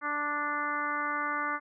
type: harmonic tone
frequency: 293.7 Hz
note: D4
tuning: in tune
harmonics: 1 / 2 / 3 / 4 / 5 / 6 / 7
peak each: -41 / -43 / -39 / -32 / -35 / -39 / -39 dBFS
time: 0.01-1.6 s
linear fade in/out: 50 ms
effects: none